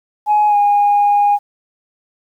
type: tone with pitch glide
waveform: sine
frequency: 840 to 818.9 Hz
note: G#5 to G#5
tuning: +19 to -25 cents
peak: -8 dBFS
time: 0.26-1.39 s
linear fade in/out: 50 ms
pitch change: -44 cents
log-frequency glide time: 0.48-0.56 s
effects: tanh soft clip ceiling -6 dBFS + 8-bit